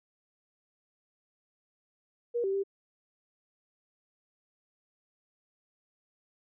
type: tone with pitch steps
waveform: sine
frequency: 476 / 388.5 / 393.8 Hz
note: A#4 / G4 / G4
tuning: +36 / -16 / +8 cents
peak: -27 dBFS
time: 2.34-2.637 s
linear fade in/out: 20 ms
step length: 99 ms
effects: none